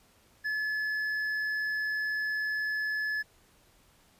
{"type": "tone with hard clipping", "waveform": "triangle", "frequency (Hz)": 1718, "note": "A6", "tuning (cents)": -42, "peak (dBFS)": -30, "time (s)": [0.44, 3.23], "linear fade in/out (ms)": 20, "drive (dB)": 7, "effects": ["pink hiss -63 dBFS RMS until 4.19 s", "resampled to 32000 Hz"]}